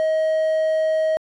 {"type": "tone with quantisation", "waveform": "triangle", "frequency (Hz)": 632, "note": "D#5", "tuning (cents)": 27, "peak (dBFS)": -15, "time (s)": [0, 1.17], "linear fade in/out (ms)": 0, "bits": 7, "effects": ["resampled to 24000 Hz"]}